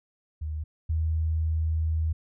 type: tone pair in turn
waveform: sine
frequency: 77.1 / 79.77 Hz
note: D#2 / D#2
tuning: -15 / +44 cents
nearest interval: minor second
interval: 59 cents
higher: second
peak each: -29 / -23 dBFS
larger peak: second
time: 0.41-0.64 / 0.89-2.13 s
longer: second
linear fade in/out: 10 ms
effects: none